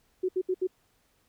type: tone bursts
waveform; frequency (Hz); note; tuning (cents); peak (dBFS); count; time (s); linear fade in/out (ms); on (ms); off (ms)
sine; 370; F#4; 0; -24; 4; 0.23-0.672; 10; 58; 70
effects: pink hiss -69 dBFS RMS until 1.28 s